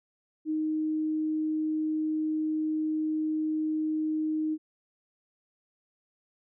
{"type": "tone", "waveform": "sine", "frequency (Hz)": 311.1, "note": "D#4", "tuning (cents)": 0, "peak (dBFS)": -26, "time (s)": [0.45, 4.58], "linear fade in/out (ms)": 50, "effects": []}